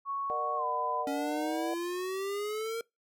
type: tone with pitch glide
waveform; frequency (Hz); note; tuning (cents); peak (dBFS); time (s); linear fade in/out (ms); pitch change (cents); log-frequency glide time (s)
sine; 1108.7 to 1005; C#6 to B5; 0 to +30; -31; 0.05-1.06; 50; -170; 0.56-0.65
type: chord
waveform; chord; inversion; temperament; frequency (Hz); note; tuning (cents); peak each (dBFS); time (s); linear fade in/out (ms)
sine; Bb augmented; none; equal with one note detuned; 466.2 / 600.7 / 740; Bb4 / D5 / F#5; 0 / +39 / 0; -39 / -37 / -36; 0.3-1.74; 0
type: exponential sweep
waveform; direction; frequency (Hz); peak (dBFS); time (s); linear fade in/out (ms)
square; up; 277.2 to 463.4; -33; 1.07-2.81; 2
effects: noise-tail reverb RT60 0.2 s tail -24 dB re dry